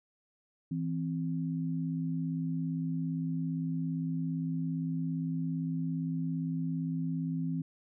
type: tone pair together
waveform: sine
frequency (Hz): 164.04 / 261.6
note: E3 / C4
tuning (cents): -8 / 0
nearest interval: minor sixth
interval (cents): 808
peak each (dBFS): -32 / -35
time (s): 0.71-7.62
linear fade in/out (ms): 5
effects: none